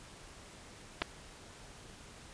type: clicks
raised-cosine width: 0.3 ms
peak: -16 dBFS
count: 2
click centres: 1.018 / 1.021 s
effects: pink hiss -53 dBFS RMS until 2.33 s + resampled to 22050 Hz